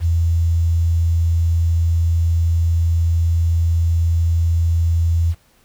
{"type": "tone with quantisation", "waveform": "sine", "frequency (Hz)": 83.6, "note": "E2", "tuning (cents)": 25, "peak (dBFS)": -13, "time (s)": [0, 5.35], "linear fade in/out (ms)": 50, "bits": 7, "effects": ["pink hiss -56 dBFS RMS until 5.64 s"]}